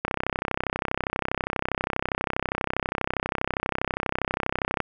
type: click train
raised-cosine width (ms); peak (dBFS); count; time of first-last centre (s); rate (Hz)
0.5; -9; 155; 0.05-4.803; 32.4
effects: none